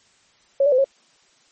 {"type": "tone with pitch steps", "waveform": "sine", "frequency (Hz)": [551, 580, 510, 545], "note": ["C#5", "D5", "C5", "C#5"], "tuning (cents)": [-11, -22, -44, -29], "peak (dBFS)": -13, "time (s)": [0.6, 0.844], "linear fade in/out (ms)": 5, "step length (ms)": 61, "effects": ["white hiss -58 dBFS RMS until 1.51 s", "MP3 32 kbps"]}